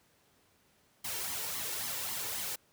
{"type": "noise with flanger", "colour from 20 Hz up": "white", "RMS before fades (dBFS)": -37, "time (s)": [1.04, 2.56], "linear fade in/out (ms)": 10, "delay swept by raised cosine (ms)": [0.95, 2.25], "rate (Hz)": 3.7, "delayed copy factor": 0.6, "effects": ["pink hiss -68 dBFS RMS until 2.72 s", "high-pass 80 Hz 12 dB/octave"]}